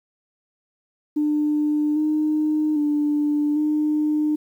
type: tone with pitch steps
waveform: sine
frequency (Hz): 299.3 / 306.1 / 295.5 / 302.8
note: D4 / D#4 / D4 / D#4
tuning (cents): +33 / -28 / +11 / -47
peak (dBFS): -17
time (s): 1.16-4.36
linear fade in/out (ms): 10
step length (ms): 800
effects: tanh soft clip ceiling -13 dBFS + 9-bit